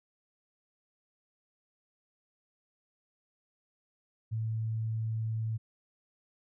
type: tone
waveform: sine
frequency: 111.3 Hz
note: A2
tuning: 20 cents sharp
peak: -30 dBFS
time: 4.31-5.58 s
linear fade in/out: 20 ms
effects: none